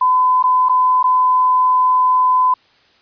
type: tone with dropouts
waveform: sine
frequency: 1012 Hz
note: B5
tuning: 42 cents sharp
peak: -10 dBFS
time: 0.01-2.54 s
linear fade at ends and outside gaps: 5 ms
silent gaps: 0.427-0.438 / 0.687-0.694 / 1.029-1.04 s
effects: white hiss -53 dBFS RMS until 3.01 s + resampled to 11025 Hz